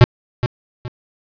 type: tone with echo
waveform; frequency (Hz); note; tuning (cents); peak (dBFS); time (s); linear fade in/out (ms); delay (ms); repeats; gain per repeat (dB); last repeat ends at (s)
square; 122.8; B2; -9; -4; 0.01-0.04; 0; 420; 2; -11; 0.88
effects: resampled to 11025 Hz + 7-bit

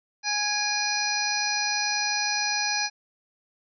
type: harmonic tone with a mistuned harmonic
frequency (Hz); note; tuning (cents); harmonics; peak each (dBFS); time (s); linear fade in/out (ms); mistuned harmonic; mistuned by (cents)
830.6; G#5; 0; 1 / 2 / 3 / 5 / 6 / 7; -31 / -31 / -31 / -31 / -31 / -31; 0.23-2.9; 50; 3; -40
effects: none

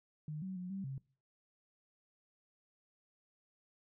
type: tone with pitch steps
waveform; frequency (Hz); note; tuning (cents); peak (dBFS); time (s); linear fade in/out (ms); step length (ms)
sine; 152.3 / 188.5 / 180.9 / 194.2 / 134.8; D#3 / F#3 / F#3 / G3 / C#3; -37 / +32 / -39 / -16 / -48; -39; 0.28-0.98; 2; 140
effects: noise-tail reverb RT60 0.4 s tail -22 dB re dry

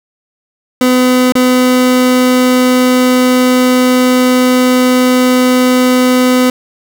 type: tone with dropouts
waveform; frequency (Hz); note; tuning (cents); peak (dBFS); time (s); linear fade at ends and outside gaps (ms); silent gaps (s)
30% pulse; 252.6; B3; +39; -4; 0.81-6.5; 2; 1.322-1.353
effects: none

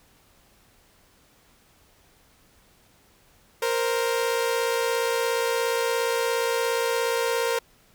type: tone pair together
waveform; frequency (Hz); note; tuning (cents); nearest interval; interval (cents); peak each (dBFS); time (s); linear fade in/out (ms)
sawtooth; 466.2 / 523.3; A#4 / C5; 0 / 0; major second; 200; -20 / -24; 3.62-7.59; 5
effects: pink hiss -59 dBFS RMS until 7.94 s

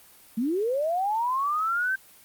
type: linear sweep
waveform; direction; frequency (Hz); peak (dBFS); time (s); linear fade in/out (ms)
sine; up; 209.2 to 1572; -23; 0.37-1.96; 10
effects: white hiss -53 dBFS RMS until 2.24 s + Opus 32 kbps

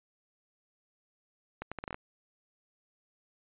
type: accelerating click train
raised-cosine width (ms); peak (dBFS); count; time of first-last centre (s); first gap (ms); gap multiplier
0.5; -22; 8; 1.62-1.944; 96; 0.74
effects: resampled to 8000 Hz

